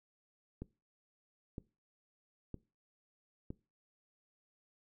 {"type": "click train", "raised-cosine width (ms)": 3, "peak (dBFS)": -29, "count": 4, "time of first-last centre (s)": [0.62, 3.505], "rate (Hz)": 1.04, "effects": ["noise-tail reverb RT60 0.3 s tail -21 dB re dry"]}